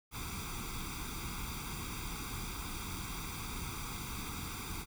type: noise with comb filter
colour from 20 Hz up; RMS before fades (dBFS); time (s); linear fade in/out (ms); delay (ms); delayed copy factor
pink; -41; 0.11-4.86; 50; 0.84; +1
effects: none